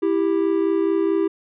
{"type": "tone pair together", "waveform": "triangle", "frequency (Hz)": [329.6, 394.2], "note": ["E4", "G4"], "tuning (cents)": [0, 10], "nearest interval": "minor third", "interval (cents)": 310, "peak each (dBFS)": -18, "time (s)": [0.02, 1.28], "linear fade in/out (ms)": 10, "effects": ["resampled to 8000 Hz"]}